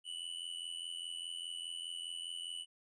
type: tone with amplitude modulation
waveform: square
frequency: 2971 Hz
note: F#7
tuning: 6 cents sharp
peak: -38 dBFS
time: 0.04-2.66 s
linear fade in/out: 50 ms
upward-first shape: sine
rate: 84.9 Hz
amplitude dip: 80%
effects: resampled to 22050 Hz